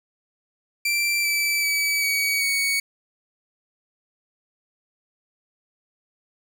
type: tone with pitch steps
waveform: sawtooth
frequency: 2349 / 2319 / 2290 / 2261 / 2233 Hz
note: D7 / D7 / D7 / C#7 / C#7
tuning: 0 / -22 / -44 / +34 / +12 cents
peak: -17 dBFS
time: 0.85-2.8 s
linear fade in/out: 5 ms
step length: 390 ms
effects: none